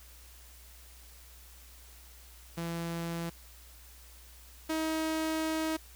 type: tone pair in turn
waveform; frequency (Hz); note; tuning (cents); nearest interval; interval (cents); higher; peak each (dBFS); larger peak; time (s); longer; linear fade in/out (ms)
sawtooth; 168.2 / 317.5; E3 / D#4; +35 / +35; major seventh; 1100; second; -30 / -26; second; 2.57-3.3 / 4.69-5.77; second; 10
effects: added 60 Hz sine -53 dBFS peak until 5.95 s + white hiss -56 dBFS RMS until 5.95 s